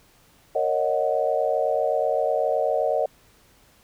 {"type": "chord", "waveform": "sine", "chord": "D# minor seventh", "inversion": "second", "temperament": "equal with one note detuned", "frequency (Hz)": [463.2, 554.4, 622.3, 740], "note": ["A#4", "C#5", "D#5", "F#5"], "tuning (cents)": [-11, 0, 0, 0], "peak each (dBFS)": [-27, -25, -24, -27], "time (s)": [0.55, 3.06], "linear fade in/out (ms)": 5, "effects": ["pink hiss -57 dBFS RMS until 3.83 s"]}